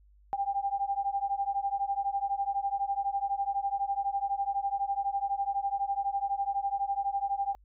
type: beating tone pair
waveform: sine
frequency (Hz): 789 / 801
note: G5 / G5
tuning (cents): +11 / +37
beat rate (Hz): 12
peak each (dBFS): -31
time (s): 0.33-7.55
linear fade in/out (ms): 0
effects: added 50 Hz sine -57 dBFS peak until 7.64 s